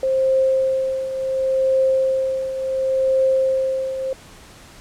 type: tone with tremolo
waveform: sine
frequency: 528 Hz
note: C5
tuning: 16 cents sharp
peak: -13 dBFS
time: 0.03-4.13 s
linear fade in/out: 2 ms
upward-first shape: triangle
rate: 0.7 Hz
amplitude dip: 70%
effects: pink hiss -44 dBFS RMS until 4.8 s + low-pass 10000 Hz 12 dB/octave